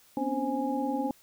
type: tone cluster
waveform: sine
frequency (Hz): 246 / 264.2 / 283.3 / 525 / 829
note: B3 / C4 / C#4 / C5 / G#5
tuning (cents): -7 / +17 / +38 / +6 / -3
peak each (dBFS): -35 / -34 / -32 / -35 / -33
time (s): 0.17-1.11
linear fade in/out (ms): 2
effects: white hiss -60 dBFS RMS until 1.22 s